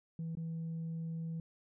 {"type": "tone with dropouts", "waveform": "sine", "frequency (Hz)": 163.8, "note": "E3", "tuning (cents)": -11, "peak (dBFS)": -35, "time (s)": [0.19, 1.4], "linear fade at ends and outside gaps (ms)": 2, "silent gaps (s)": [0.352, 0.371], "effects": ["tanh soft clip ceiling -35 dBFS"]}